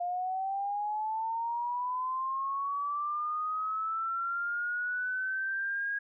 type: linear sweep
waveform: sine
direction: up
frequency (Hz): 700 to 1643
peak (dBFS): -30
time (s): 0-5.99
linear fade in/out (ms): 10
effects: none

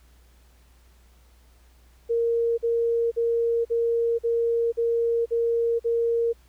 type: tone bursts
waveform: sine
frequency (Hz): 465.1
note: A#4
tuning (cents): -4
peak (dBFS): -20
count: 8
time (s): 2.09-6.332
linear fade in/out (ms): 20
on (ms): 490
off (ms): 46
effects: added 60 Hz sine -53 dBFS peak until 6.48 s + pink hiss -62 dBFS RMS until 6.48 s

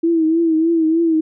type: tone with vibrato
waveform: sine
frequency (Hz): 326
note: E4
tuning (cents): -19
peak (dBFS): -12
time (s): 0.03-1.21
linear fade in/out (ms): 10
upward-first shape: triangle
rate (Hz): 3.3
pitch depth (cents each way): 71
effects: none

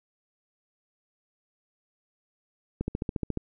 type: click train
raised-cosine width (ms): 3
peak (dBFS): -16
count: 9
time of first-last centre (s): 2.81-3.373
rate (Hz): 14.2
effects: none

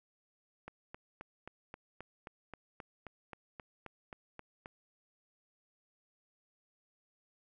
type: click train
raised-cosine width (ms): 0.5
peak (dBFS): -30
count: 16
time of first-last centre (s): 0.68-4.659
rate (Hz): 3.77
effects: none

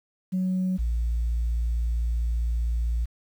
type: tone pair in turn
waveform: sine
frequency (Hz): 185.3 / 57.73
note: F#3 / A#1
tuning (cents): +3 / -16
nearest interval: octave + minor sixth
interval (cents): 2019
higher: first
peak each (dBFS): -21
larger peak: neither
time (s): 0.32-0.78 / 0.78-3.06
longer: second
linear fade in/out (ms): 20
effects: tanh soft clip ceiling -20 dBFS + 9-bit

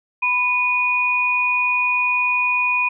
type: tone pair together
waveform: sine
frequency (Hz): 993.3 / 2465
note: B5 / D#7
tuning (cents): +10 / -17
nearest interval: octave + major third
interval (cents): 1573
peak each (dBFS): -22 / -17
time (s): 0.22-2.89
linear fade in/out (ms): 10
effects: none

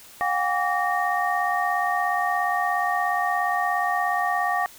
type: tone cluster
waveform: sine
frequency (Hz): 721 / 798 / 1150 / 1849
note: F#5 / G5 / D6 / A#6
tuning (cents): -45 / +31 / -37 / -15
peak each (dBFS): -25 / -27 / -27 / -27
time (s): 0.21-4.66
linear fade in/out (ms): 0
effects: white hiss -47 dBFS RMS until 4.78 s

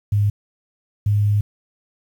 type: tone pair in turn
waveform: sine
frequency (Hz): 102.9 / 103.5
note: G#2 / G#2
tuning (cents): -16 / -5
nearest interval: unison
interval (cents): 11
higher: second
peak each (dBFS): -14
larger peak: neither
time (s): 0.12-0.3 / 1.06-1.41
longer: second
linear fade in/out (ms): 5
effects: 8-bit

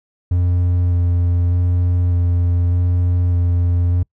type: tone with vibrato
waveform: triangle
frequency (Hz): 88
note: F2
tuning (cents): +14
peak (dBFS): -11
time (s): 0.31-4.03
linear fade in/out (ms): 5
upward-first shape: square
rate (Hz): 0.83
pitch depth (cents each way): 11
effects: noise-tail reverb RT60 0.1 s tail -26 dB re dry

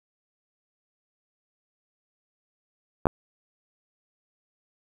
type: clicks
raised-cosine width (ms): 1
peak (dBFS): -7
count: 2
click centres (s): 3.056 / 3.069
effects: 7-bit

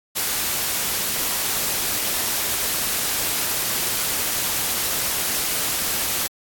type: noise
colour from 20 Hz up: white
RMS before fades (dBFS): -23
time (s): 0.15-6.28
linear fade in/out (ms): 20
effects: AAC 64 kbps

